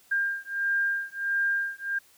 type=beating tone pair; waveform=sine; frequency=1600 / 1601.5 Hz; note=G6 / G6; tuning=+35 / +37 cents; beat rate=1.5 Hz; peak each=-28 / -28 dBFS; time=0.11-1.99 s; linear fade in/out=10 ms; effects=white hiss -59 dBFS RMS until 2.17 s